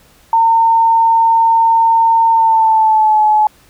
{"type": "tone with pitch glide", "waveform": "sine", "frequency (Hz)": [910, 854], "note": ["A#5", "G#5"], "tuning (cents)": [-42, 48], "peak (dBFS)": -7, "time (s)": [0.33, 3.47], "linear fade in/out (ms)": 2, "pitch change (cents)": -110, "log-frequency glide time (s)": [2.3, 3.23], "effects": ["pink hiss -48 dBFS RMS until 3.69 s"]}